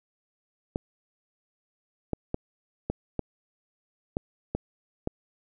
clicks, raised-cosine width 2 ms, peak -14 dBFS, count 8, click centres 0.759 / 2.133 / 2.344 / 2.9 / 3.193 / 4.169 / 4.55 / 5.074 s, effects none

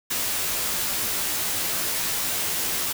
white noise with comb filter, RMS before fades -26 dBFS, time 0.1-2.93 s, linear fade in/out 10 ms, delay 15 ms, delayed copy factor -0.55, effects none

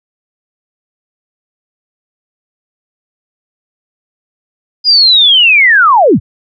sine linear sweep, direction down, 4976 to 58.27 Hz, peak -3 dBFS, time 4.84-6.2 s, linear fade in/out 50 ms, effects none

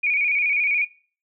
sine tone with vibrato, 2349 Hz, D7, in tune, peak -18 dBFS, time 0.03-0.85 s, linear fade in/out 10 ms, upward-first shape square, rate 14 Hz, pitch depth 63 cents each way, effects noise-tail reverb RT60 0.4 s tail -19 dB re dry

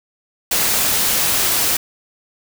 white noise, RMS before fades -17 dBFS, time 0.51-1.77 s, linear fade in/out 5 ms, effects none

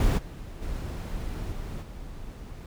brown noise with level steps, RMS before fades -22 / -39 / -33 / -35 / -40 dBFS, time 0-2.66 s, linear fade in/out 2 ms, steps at 0.17 / 0.61 / 1.51 / 1.81 s, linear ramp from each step 20 ms, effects none

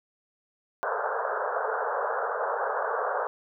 pink band-pass noise, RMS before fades -29 dBFS, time 0.83-3.27 s, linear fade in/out 0 ms, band 430 to 1600 Hz, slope 96 dB/octave, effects none

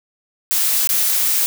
blue noise with dropouts, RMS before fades -17 dBFS, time 0.51-1.46 s, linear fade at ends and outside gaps 0 ms, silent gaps 0.873-0.891 s, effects none

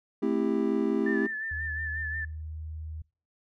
triangle chord, A minor seventh, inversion none, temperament just, 220 / 264 / 330 / 396 Hz, A3 / C4 / E4 / G4, 0 / +16 / +2 / +18 cents, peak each -28 dBFS, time 0.22-1.27 s, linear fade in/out 10 ms
sine tone with vibrato, 1760 Hz, A6, in tune, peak -31 dBFS, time 1.06-2.25 s, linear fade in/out 5 ms, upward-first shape sine, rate 5.6 Hz, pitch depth 42 cents each way
sine tone with pitch glide, 77.78 to 78.5 Hz, D#2 to D#2, 0 to +16 cents, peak -35 dBFS, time 1.51-3.02 s, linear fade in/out 5 ms, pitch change +16 cents, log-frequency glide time 1.89-2.75 s
effects noise-tail reverb RT60 0.4 s tail -26 dB re dry

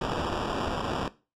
white noise with sample-and-hold, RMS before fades -30 dBFS, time 0.01-1.08 s, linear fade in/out 2 ms, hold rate 2100 Hz, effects noise-tail reverb RT60 0.3 s tail -17 dB re dry + low-pass 5000 Hz 12 dB/octave

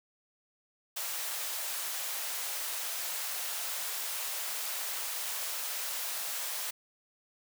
white high-pass noise, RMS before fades -36 dBFS, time 0.96-6.71 s, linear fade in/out 10 ms, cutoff 530 Hz, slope 24 dB/octave, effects none

